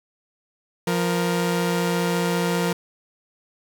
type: tone pair together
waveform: sawtooth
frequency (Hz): 174.61 / 469.1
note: F3 / A#4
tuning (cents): 0 / +11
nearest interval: octave + perfect fourth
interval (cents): 1711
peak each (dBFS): -18 / -21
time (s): 0.87-2.73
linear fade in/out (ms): 5
effects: none